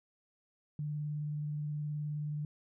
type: tone with vibrato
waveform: sine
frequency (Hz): 149.1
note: D3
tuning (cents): +27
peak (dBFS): -34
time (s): 0.79-2.45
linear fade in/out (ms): 2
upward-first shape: sine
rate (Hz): 19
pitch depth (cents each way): 18
effects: none